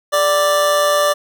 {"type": "tone with amplitude modulation", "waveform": "25% pulse", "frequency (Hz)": 587.3, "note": "D5", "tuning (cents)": 0, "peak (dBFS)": -7, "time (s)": [0.12, 1.14], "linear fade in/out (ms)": 20, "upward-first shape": "sine", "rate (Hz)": 169, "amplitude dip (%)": 40, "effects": []}